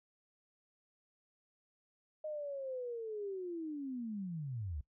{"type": "linear sweep", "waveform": "sine", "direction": "down", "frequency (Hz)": [622.3, 65.41], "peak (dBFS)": -38, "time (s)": [2.24, 4.81], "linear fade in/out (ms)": 5, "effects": ["noise-tail reverb RT60 0.1 s tail -19 dB re dry"]}